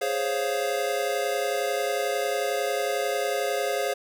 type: chord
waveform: square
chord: Db major seventh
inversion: second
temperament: equal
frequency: 415.3 / 523.3 / 554.4 / 698.5 Hz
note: Ab4 / C5 / Db5 / F5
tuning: 0 / 0 / 0 / 0 cents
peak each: -31 dBFS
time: 0.01-3.94 s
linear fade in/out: 10 ms
effects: none